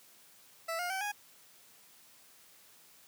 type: tone with pitch steps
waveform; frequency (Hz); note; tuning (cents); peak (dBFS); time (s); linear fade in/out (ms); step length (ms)
20% pulse; 659.3 / 710.7 / 766.1 / 825.9; E5 / F5 / G5 / G#5; 0 / +30 / -40 / -10; -29; 0.68-1.12; 10; 110
effects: white hiss -60 dBFS RMS until 3.07 s + high-pass 100 Hz 12 dB/octave